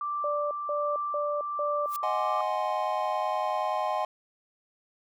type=tone with tremolo; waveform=sine; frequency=1174.7 Hz; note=D6; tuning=in tune; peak=-28 dBFS; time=0.01-2.41 s; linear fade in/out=2 ms; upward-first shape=sine; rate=1.3 Hz; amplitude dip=30%
type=tone bursts; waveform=sine; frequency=587.3 Hz; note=D5; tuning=in tune; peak=-28 dBFS; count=4; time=0.24-1.86 s; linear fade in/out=2 ms; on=270 ms; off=180 ms
type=noise with exponential growth; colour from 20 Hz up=blue; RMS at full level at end=-35 dBFS; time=1.84-1.96 s; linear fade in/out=0 ms; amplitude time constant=24 ms
type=chord; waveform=triangle; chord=Ab dominant seventh; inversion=second; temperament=equal; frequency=622.3 / 740 / 830.6 / 1046.5 Hz; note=Eb5 / Gb5 / Ab5 / C6; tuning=0 / 0 / 0 / 0 cents; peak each=-30 dBFS; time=2.03-4.05 s; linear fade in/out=2 ms
effects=none